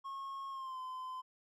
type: tone with pitch glide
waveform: triangle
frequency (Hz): 1088 to 1026.9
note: C#6 to C6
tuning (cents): -33 to -33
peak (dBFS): -39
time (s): 0.04-1.22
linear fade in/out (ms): 20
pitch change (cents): -100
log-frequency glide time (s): 0.5-0.79
effects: none